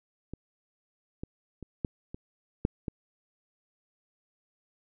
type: clicks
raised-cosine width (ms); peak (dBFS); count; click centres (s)
3; -25 / -23 / -28 / -16 / -26 / -11 / -19; 7; 0.336 / 1.235 / 1.627 / 1.848 / 2.145 / 2.651 / 2.882
effects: none